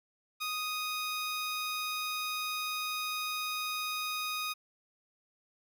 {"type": "tone", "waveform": "15% pulse", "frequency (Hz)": 1244.5, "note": "D#6", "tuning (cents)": 0, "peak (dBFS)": -27, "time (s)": [0.4, 4.54], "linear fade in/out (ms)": 20, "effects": []}